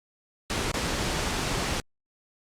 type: noise with dropouts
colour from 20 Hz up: pink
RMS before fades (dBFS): -28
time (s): 0.5-1.8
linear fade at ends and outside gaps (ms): 0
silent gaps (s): 0.716-0.741
effects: low-pass 8000 Hz 12 dB/octave + Opus 48 kbps